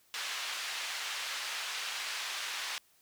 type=band-pass noise; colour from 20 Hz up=white; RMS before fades=-38 dBFS; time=0.14-2.78 s; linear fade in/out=0 ms; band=1100 to 4100 Hz; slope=12 dB/octave; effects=white hiss -67 dBFS RMS until 3.01 s